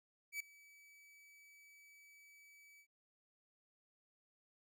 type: tone with ADSR envelope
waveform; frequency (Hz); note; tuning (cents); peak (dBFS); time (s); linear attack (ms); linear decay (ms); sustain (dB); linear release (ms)
45% pulse; 2292; D7; -43; -38; 0.32-2.87; 81; 4; -23; 75
effects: none